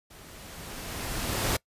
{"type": "noise with level ramp", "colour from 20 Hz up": "pink", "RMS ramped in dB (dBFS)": [-50, -26], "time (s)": [0.1, 1.57], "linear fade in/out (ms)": 10, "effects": ["noise-tail reverb RT60 0.1 s tail -23 dB re dry", "resampled to 32000 Hz"]}